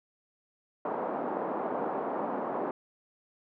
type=band-pass noise; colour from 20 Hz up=white; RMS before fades=-33 dBFS; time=0.85-2.71 s; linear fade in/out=2 ms; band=220 to 940 Hz; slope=24 dB/octave; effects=none